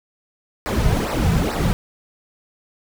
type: noise with flanger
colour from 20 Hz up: brown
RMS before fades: -19 dBFS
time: 0.66-1.73 s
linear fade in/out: 0 ms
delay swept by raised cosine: 0.29 to 3.69 ms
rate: 2.3 Hz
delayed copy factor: -0.85
effects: none